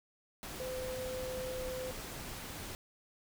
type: tone in noise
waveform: sine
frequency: 512 Hz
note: C5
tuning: 38 cents flat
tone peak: -38 dBFS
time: 0.6-1.91 s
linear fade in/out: 0 ms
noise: pink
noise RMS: -44 dBFS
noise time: 0.43-2.75 s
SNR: +3 dB
effects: none